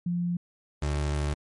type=tone pair in turn; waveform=sine / 30% pulse; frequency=174.61 / 73.41 Hz; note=F3 / D2; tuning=0 / 0 cents; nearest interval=octave + minor third; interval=1500 cents; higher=first; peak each=-25 / -23 dBFS; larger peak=second; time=0.06-0.37 / 0.82-1.34 s; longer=second; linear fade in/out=5 ms; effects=MP3 48 kbps